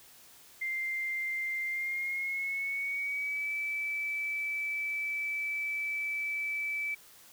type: tone with pitch glide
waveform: sine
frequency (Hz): 2094 to 2310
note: C7 to D7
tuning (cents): +1 to -29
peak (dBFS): -31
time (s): 0.61-6.95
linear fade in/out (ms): 10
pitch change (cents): +170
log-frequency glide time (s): 1.66-3.52
effects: white hiss -56 dBFS RMS until 7.32 s